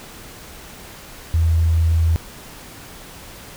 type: tone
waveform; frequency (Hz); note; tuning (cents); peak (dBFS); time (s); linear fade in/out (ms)
sine; 82; E2; -9; -13; 1.34-2.16; 0
effects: pink hiss -39 dBFS RMS until 3.56 s